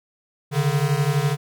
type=beating tone pair; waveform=square; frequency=138.59 / 150.59 Hz; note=C#3 / D3; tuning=0 / +44 cents; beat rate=12 Hz; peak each=-22 dBFS; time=0.51-1.37 s; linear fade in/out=50 ms; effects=none